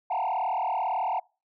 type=tone with frequency modulation; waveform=sine; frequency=820 Hz; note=G#5; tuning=22 cents flat; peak=-23 dBFS; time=0.1-1.2 s; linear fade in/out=10 ms; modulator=38.1 Hz; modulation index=3.2; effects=noise-tail reverb RT60 0.3 s tail -26 dB re dry + tanh soft clip ceiling -23 dBFS